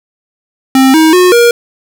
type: tone with pitch steps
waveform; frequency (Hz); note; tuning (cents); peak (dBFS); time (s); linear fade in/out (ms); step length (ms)
square; 264.6 / 317.8 / 362.7 / 474; C4 / D#4 / F#4 / A#4; +20 / +37 / -34 / +29; -4; 0.75-1.51; 2; 190
effects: none